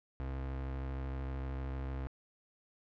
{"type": "tone with vibrato", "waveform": "35% pulse", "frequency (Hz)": 66.5, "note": "C2", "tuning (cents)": 29, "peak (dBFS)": -35, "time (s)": [0.2, 2.07], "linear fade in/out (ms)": 0, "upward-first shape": "square", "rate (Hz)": 13, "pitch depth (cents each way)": 14, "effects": ["low-pass 2000 Hz 12 dB/octave"]}